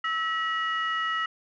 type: tone cluster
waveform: sine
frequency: 1305 / 1922 / 2898 Hz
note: E6 / B6 / F#7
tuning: -18 / -48 / -37 cents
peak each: -27 / -29 / -34 dBFS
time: 0.04-1.26 s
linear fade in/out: 5 ms
effects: tanh soft clip ceiling -18 dBFS